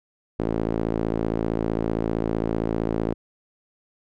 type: tone with band-pass filter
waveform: sawtooth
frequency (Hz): 55.4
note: A1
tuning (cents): +13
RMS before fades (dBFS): -25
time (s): 0.39-3.14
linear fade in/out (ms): 5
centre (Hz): 360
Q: 1.3
effects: none